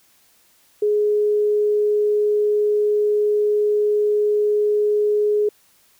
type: tone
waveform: sine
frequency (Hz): 418.5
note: G#4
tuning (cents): +13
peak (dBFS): -15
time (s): 0.82-5.49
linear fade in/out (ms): 5
effects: white hiss -57 dBFS RMS until 5.99 s